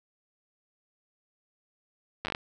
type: slowing click train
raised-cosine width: 0.3 ms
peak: -15 dBFS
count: 7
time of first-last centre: 2.25-2.349 s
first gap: 9 ms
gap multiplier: 1.24
effects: none